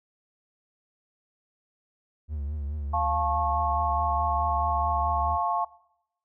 triangle tone with vibrato, 73.42 Hz, D2, in tune, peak -27 dBFS, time 2.28-5.39 s, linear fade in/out 50 ms, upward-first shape triangle, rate 4.7 Hz, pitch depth 93 cents each way
sine chord, F augmented, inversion none, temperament just, 698.5 / 873.1 / 1091.3 Hz, F5 / A5 / C#6, 0 / -14 / -27 cents, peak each -28 / -28 / -28 dBFS, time 2.93-5.65 s, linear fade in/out 10 ms
effects noise-tail reverb RT60 0.8 s tail -20 dB re dry

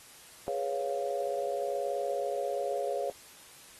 sine chord, C# dominant seventh, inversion second, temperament equal, 415.3 / 493.9 / 554.4 / 698.5 Hz, G#4 / B4 / C#5 / E#5, 0 / 0 / 0 / 0 cents, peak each -36 / -38 / -33 / -36 dBFS, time 0.48-3.1 s, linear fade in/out 0 ms, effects white hiss -53 dBFS RMS until 3.79 s + AAC 32 kbps

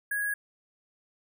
sine tone with sample-and-hold, 1661.2 Hz, G#6, in tune, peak -27 dBFS, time 0.11-0.34 s, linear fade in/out 5 ms, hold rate 11025 Hz, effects none

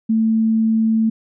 sine tone, 222.4 Hz, A3, 19 cents sharp, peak -13 dBFS, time 0.09-1.1 s, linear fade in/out 10 ms, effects none

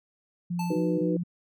sine tone bursts, 174.61 Hz, F3, in tune, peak -27 dBFS, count 3, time 0.5-1.236 s, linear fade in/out 10 ms, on 230 ms, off 23 ms
square tone with exponential decay, 878 Hz, A5, 4 cents flat, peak -31 dBFS, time 0.59-1.15 s, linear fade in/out 5 ms, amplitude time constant 120 ms
sine chord, B major, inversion first, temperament equal, 311.1 / 370 / 493.9 Hz, D#4 / F#4 / B4, 0 / 0 / 0 cents, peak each -27 / -32 / -30 dBFS, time 0.7-1.17 s, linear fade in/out 5 ms
effects none

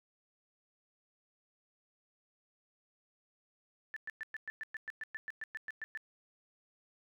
sine tone bursts, 1760 Hz, A6, in tune, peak -38 dBFS, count 16, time 3.94-5.974 s, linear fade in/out 0 ms, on 24 ms, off 110 ms, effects none

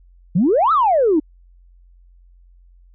sine exponential two-way sweep, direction up then down, 155.56 to 1350 to 290 Hz, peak -11 dBFS, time 0.35-1.2 s, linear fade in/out 10 ms, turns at 0.72 s, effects tanh soft clip ceiling -7 dBFS + added 44 Hz sine -46 dBFS peak until 2.94 s

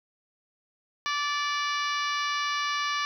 harmonic tone with a mistuned harmonic, 582 Hz, D5, 16 cents flat, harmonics 2 / 3 / 4 / 5 / 6 / 7 / 8 / 9 / 10, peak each -29 / -33 / -35 / -37 / -39 / -40 / -41 / -42 / -43 dBFS, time 1.06-3.05 s, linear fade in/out 0 ms, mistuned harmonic 6, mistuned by +20 cents, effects 10-bit

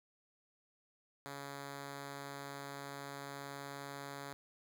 5% pulse tone, 140.3 Hz, C#3, 21 cents sharp, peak -33 dBFS, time 1.26-4.33 s, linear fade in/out 0 ms, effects none

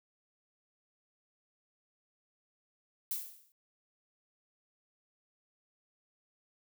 violet noise with exponential decay, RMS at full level -33 dBFS, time 3.11-3.52 s, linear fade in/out 1 ms, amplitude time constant 89 ms, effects none

